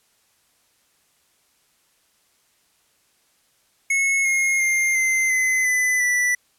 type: tone with pitch steps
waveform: square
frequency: 2187 / 2149 / 2113 / 2076 / 2041 / 2005 / 1971 Hz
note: C#7 / C7 / C7 / C7 / C7 / B6 / B6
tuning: -24 / +46 / +16 / -14 / -44 / +26 / -4 cents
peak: -18 dBFS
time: 3.9-6.35 s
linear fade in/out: 5 ms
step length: 350 ms
effects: white hiss -63 dBFS RMS until 6.58 s + low-pass 12000 Hz 12 dB/octave